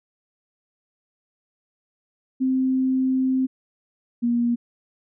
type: tone pair in turn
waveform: sine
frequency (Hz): 260.8 / 237.9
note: C4 / A#3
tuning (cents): -5 / +35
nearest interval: major second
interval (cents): 160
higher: first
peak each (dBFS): -18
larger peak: neither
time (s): 2.4-3.47 / 4.22-4.56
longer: first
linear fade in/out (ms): 20
effects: none